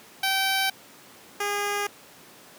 10% pulse tone pair in turn, 773 / 408.4 Hz, G5 / G#4, -24 / -29 cents, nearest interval major seventh, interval 1105 cents, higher first, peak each -14 / -17 dBFS, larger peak first, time 0.23-0.7 / 1.4-1.87 s, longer neither, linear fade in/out 5 ms, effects pink hiss -49 dBFS RMS until 2.58 s + high-pass 200 Hz 12 dB/octave

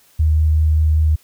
sine tone with vibrato, 77.78 Hz, D#2, in tune, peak -11 dBFS, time 0.19-1.16 s, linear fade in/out 10 ms, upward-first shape sine, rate 5.2 Hz, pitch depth 9 cents each way, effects white hiss -53 dBFS RMS until 1.23 s

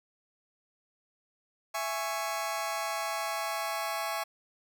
sawtooth chord, C# minor, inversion first, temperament just, 665.2 / 831.5 / 1108.7 Hz, E5 / G#5 / C#6, +16 / +2 / 0 cents, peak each -32 dBFS, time 1.74-4.24 s, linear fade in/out 10 ms, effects none

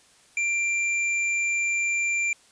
sine tone with tanh clipping, 2367 Hz, D7, 13 cents sharp, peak -24 dBFS, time 0.37-2.33 s, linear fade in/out 2 ms, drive 16 dB, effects white hiss -57 dBFS RMS until 2.51 s + resampled to 22050 Hz

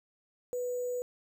sine tone with sample-and-hold, 493.9 Hz, B4, in tune, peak -31 dBFS, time 0.53-1.02 s, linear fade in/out 0 ms, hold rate 7350 Hz, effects none

